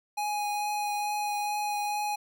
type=tone with vibrato; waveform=square; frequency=830.6 Hz; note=G#5; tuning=in tune; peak=-29 dBFS; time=0.17-2.16 s; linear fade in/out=10 ms; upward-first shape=triangle; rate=2.3 Hz; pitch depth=12 cents each way; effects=none